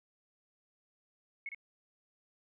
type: tone with echo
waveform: sine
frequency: 2192 Hz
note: C#7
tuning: 20 cents flat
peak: -37 dBFS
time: 1.46-1.49 s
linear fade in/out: 2 ms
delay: 57 ms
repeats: 1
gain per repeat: -5 dB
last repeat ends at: 1.547 s
effects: none